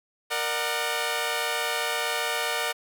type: chord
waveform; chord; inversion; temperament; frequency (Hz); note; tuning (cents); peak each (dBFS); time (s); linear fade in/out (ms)
10% pulse; Bb augmented; none; equal with one note detuned; 466.2 / 599 / 740; Bb4 / D5 / F#5; 0 / +34 / 0; -22; 0.3-2.73; 20
effects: none